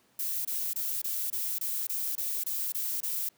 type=noise bursts; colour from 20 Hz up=violet; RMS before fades=-32 dBFS; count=11; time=0.19-3.29 s; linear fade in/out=5 ms; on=260 ms; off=24 ms; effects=pink hiss -66 dBFS RMS until 3.37 s + high-pass 150 Hz 12 dB/octave